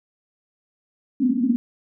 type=band-pass noise; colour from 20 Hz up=white; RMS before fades=-20 dBFS; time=1.2-1.56 s; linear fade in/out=0 ms; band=220 to 270 Hz; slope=96 dB/octave; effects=none